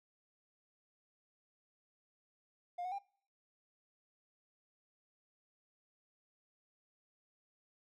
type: tone with pitch steps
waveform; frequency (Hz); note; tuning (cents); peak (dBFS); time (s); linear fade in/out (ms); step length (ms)
triangle; 707 / 735 / 796; F5 / F#5 / G5; +21 / -12 / +26; -35; 2.78-2.987; 10; 69
effects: noise-tail reverb RT60 0.5 s tail -25 dB re dry + tanh soft clip ceiling -33 dBFS